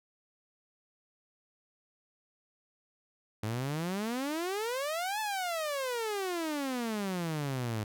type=exponential two-way sweep; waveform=sawtooth; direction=up then down; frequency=103.83 to 880 to 103.83 Hz; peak=-28 dBFS; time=3.43-7.84 s; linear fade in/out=5 ms; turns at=5.2 s; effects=none